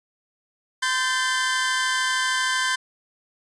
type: tone cluster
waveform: sawtooth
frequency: 1029 / 1560 / 1768 Hz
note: C6 / G6 / A6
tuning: -29 / -9 / +8 cents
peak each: -22 / -20 / -25 dBFS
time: 0.82-2.76 s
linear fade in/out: 10 ms
effects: resampled to 22050 Hz